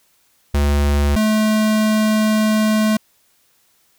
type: tone pair in turn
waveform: square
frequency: 72 / 215.8 Hz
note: D2 / A3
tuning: -34 / -33 cents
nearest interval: octave + perfect fifth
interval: 1901 cents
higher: second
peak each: -14 dBFS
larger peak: neither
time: 0.54-1.16 / 1.16-2.97 s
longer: second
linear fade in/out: 5 ms
effects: white hiss -59 dBFS RMS until 3.98 s